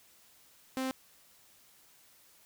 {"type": "tone", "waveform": "sawtooth", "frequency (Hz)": 261.6, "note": "C4", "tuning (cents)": 0, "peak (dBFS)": -28, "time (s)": [0.77, 0.91], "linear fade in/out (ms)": 0, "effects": ["white hiss -62 dBFS RMS until 2.45 s"]}